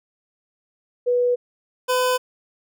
sine / 25% pulse tone pair in turn, 490 / 504.6 Hz, B4 / B4, -14 / +37 cents, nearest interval minor second, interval 51 cents, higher second, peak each -16 / -14 dBFS, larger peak second, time 1.06-1.36 / 1.88-2.18 s, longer neither, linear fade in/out 20 ms, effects none

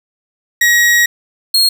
40% pulse tone pair in turn, 1900 / 4265 Hz, A#6 / C8, +33 / +32 cents, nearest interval octave + major second, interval 1399 cents, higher second, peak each -7 dBFS, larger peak neither, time 0.61-1.06 / 1.54-1.69 s, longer first, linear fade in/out 5 ms, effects none

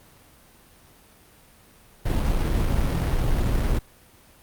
brown noise with sample-and-hold, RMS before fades -22 dBFS, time 2.05-3.79 s, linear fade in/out 10 ms, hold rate 3675 Hz, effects pink hiss -53 dBFS RMS until 4.42 s + Opus 32 kbps

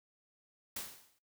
white noise with exponential decay, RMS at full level -38 dBFS, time 0.76-1.19 s, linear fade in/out 5 ms, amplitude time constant 93 ms, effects noise-tail reverb RT60 0.2 s tail -21 dB re dry

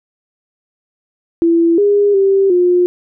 sine tone with pitch steps, 335.2 / 407.7 / 390.5 / 356.3 Hz, E4 / G#4 / G4 / F4, +29 / -32 / -7 / +35 cents, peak -8 dBFS, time 1.42-2.86 s, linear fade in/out 0 ms, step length 360 ms, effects none

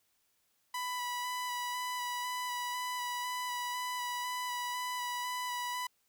sawtooth tone with vibrato, 987.8 Hz, B5, in tune, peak -31 dBFS, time 0.74-5.87 s, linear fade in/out 5 ms, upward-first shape square, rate 2 Hz, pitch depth 13 cents each way, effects white hiss -75 dBFS RMS until 6.08 s

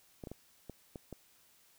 clicks, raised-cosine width 2 ms, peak -30 dBFS, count 6, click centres 0.238 / 0.272 / 0.316 / 0.697 / 0.958 / 1.127 s, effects white hiss -66 dBFS RMS until 1.78 s

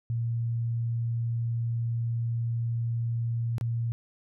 sine tone with dropouts, 116.54 Hz, A#2, in tune, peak -26 dBFS, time 0.1-3.92 s, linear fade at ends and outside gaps 0 ms, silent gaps 3.582-3.611 s, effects none

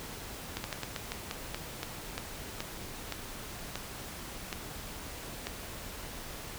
slowing click train, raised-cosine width 0.2 ms, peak -17 dBFS, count 15, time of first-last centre 0.57-5.47 s, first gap 71 ms, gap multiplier 1.22, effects pink hiss -43 dBFS RMS until 6.58 s

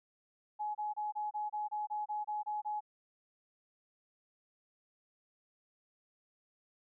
sine tone bursts, 843 Hz, G#5, 26 cents sharp, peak -34 dBFS, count 12, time 0.59-2.807 s, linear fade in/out 20 ms, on 160 ms, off 27 ms, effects none

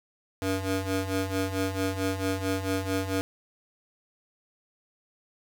20% pulse ring-modulated tone, 191.1 Hz, G3, 44 cents flat, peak -19 dBFS, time 0.42-3.21 s, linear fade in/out 0 ms, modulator 97.8 Hz, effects 9-bit

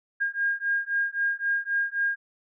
sine beating tone pair, 1617 / 1620.8 Hz, G#6 / G#6, -47 / -43 cents, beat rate 3.8 Hz, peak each -27 dBFS, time 0.2-2.16 s, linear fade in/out 20 ms, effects none

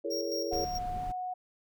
sine chord, A# half-diminished seventh, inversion second, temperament just, 335.6 / 419.5 / 466.2 / 559.4 Hz, E4 / G#4 / A#4 / C#5, +31 / +17 / 0 / +16 cents, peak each -37 / -37 / -37 / -36 dBFS, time 0.04-0.65 s, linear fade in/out 10 ms
square tone with tremolo, 5588 Hz, F8, in tune, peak -35 dBFS, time 0.1-0.79 s, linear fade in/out 20 ms, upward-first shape square, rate 4.6 Hz, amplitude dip 60%
sine tone with pitch glide, 724 to 733.3 Hz, F#5 to F#5, -38 to -16 cents, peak -33 dBFS, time 0.51-1.34 s, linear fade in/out 10 ms, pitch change +22 cents, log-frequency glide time 0.84-1.08 s
brown noise, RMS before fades -40 dBFS, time 0.52-1.12 s, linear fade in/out 5 ms
effects none

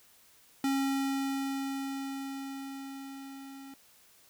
square tone with level ramp, 272.4 Hz, C#4, 30 cents flat, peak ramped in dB -27 to -46 dBFS, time 0.64-3.74 s, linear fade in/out 2 ms, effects white hiss -61 dBFS RMS until 4.29 s

